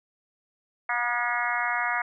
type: harmonic tone with a mistuned harmonic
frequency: 240.4 Hz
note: B3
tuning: 46 cents flat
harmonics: 3 / 4 / 5 / 6 / 7 / 8 / 9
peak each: -32 / -32 / -32 / -32 / -32 / -32 / -32 dBFS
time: 0.89-2.02 s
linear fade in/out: 5 ms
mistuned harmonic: 5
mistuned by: +18 cents
effects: none